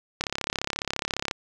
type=click train; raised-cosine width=0.2 ms; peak=-9 dBFS; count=39; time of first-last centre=0.21-1.311 s; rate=34.5 Hz; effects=none